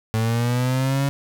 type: linear sweep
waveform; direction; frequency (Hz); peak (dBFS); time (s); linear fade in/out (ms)
35% pulse; up; 110 to 140.5; -17; 0.14-1.09; 0
effects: none